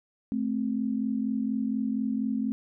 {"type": "tone pair together", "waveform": "sine", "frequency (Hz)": [217.5, 261.7], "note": ["A3", "C4"], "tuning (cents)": [-20, 0], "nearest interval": "minor third", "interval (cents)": 320, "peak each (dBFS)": [-28, -29], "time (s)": [0.32, 2.52], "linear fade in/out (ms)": 0, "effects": []}